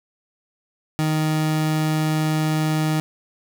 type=tone pair in turn; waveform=30% pulse; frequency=155.56 / 155.56 Hz; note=D#3 / D#3; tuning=0 / 0 cents; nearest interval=unison; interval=0 cents; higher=neither; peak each=-16 dBFS; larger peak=neither; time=0.99-1.26 / 1.26-3 s; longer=second; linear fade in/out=0 ms; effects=none